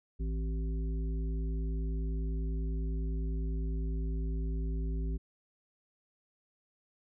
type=harmonic tone with a mistuned harmonic; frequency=55 Hz; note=A1; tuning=in tune; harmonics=1 / 3 / 5 / 7; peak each=-31 / -41 / -45 / -48 dBFS; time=0.19-5.18 s; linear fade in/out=20 ms; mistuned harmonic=5; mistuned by=-63 cents; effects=none